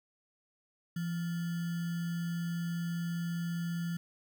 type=tone with sample-and-hold; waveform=sine; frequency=169.9 Hz; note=F3; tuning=47 cents flat; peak=-32 dBFS; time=0.96-3.97 s; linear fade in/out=5 ms; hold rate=1575 Hz; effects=none